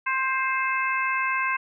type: harmonic tone with a mistuned harmonic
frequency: 527 Hz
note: C5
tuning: 12 cents sharp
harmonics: 2 / 3 / 4 / 5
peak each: -26 / -28 / -29 / -30 dBFS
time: 0.06-1.57 s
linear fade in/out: 10 ms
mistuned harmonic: 5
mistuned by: -16 cents
effects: none